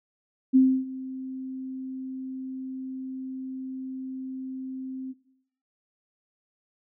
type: tone with ADSR envelope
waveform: sine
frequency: 261.6 Hz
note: C4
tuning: in tune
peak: -13 dBFS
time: 0.53-5.14 s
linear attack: 27 ms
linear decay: 290 ms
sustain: -19 dB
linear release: 33 ms
effects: noise-tail reverb RT60 0.7 s tail -17 dB re dry